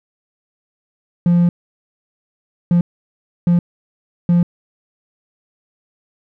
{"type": "tone bursts at uneven times", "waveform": "triangle", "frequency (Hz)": 173.7, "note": "F3", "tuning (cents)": -9, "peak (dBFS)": -7, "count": 4, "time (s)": [[1.26, 1.49], [2.71, 2.81], [3.47, 3.59], [4.29, 4.43]], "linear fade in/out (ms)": 2, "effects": ["tanh soft clip ceiling -3 dBFS"]}